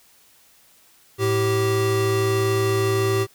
square tone pair together, 108.99 / 388.4 Hz, A2 / G4, -16 / -16 cents, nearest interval octave + minor seventh, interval 2200 cents, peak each -23 / -21 dBFS, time 1.18-3.27 s, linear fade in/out 50 ms, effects white hiss -55 dBFS RMS until 3.34 s

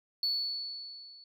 sine tone with level ramp, 4435 Hz, C#8, in tune, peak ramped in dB -25 to -51 dBFS, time 0.23-1.24 s, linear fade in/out 2 ms, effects tanh soft clip ceiling -24 dBFS

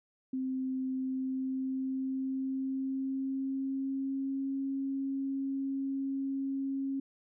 sine tone with pitch glide, 260.9 to 271.7 Hz, C4 to C#4, -5 to -35 cents, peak -31 dBFS, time 0.33-7 s, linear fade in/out 5 ms, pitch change +70 cents, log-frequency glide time 0.93-4.58 s, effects none

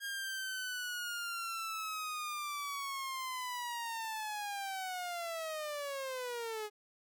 sawtooth linear sweep, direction down, 1625 to 415.3 Hz, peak -34 dBFS, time 0-6.7 s, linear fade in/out 50 ms, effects none

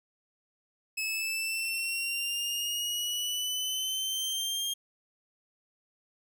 sawtooth exponential sweep, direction up, 2584 to 3222 Hz, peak -27 dBFS, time 0.97-4.74 s, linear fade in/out 10 ms, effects none

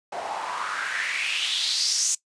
white noise with band-pass filter sweep, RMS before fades -27 dBFS, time 0.12-2.15 s, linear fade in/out 5 ms, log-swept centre 650 to 6900 Hz, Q 4.4, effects noise-tail reverb RT60 0.1 s tail -19 dB re dry + resampled to 22050 Hz

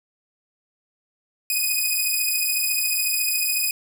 5% pulse beating tone pair, 2489 / 2503 Hz, D#7 / D#7, 0 / +10 cents, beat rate 14 Hz, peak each -14 dBFS, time 1.5-3.71 s, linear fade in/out 2 ms, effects 8-bit

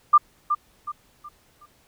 sine tone with echo, 1194 Hz, D6, 28 cents sharp, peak -9 dBFS, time 0.13-0.18 s, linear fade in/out 10 ms, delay 370 ms, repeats 4, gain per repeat -9 dB, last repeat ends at 1.66 s, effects pink hiss -60 dBFS RMS until 1.87 s

